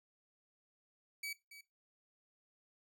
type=tone with echo; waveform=sawtooth; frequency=2281 Hz; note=C#7; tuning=49 cents sharp; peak=-37 dBFS; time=1.23-1.33 s; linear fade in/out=5 ms; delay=280 ms; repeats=1; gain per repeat=-13 dB; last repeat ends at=1.61 s; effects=noise-tail reverb RT60 0.2 s tail -17 dB re dry